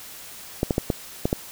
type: clicks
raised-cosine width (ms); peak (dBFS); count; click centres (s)
2; -7; 6; 0.631 / 0.708 / 0.781 / 0.902 / 1.255 / 1.329
effects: white hiss -41 dBFS RMS until 1.51 s